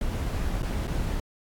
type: noise with dropouts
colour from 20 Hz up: brown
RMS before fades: -28 dBFS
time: 0.01-1.2 s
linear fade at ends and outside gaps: 2 ms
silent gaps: 0.622-0.629 / 0.872-0.877 s
effects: AAC 64 kbps